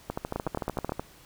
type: two click trains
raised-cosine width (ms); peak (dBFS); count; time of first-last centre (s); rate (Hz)
1; -15 / -16; 6 / 13; 0.36-0.894 / 0.1-0.996; 9.36 / 13.4
effects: pink hiss -54 dBFS RMS until 1.25 s